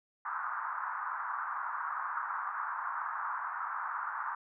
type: band-pass noise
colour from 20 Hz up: pink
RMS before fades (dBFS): -37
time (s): 0.25-4.35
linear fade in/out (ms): 5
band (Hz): 940 to 1500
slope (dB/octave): 48
effects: none